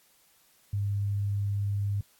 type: tone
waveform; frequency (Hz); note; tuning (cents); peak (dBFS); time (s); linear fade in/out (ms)
sine; 101; G#2; -48; -26; 0.73-2.01; 5
effects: white hiss -63 dBFS RMS until 2.19 s + AAC 64 kbps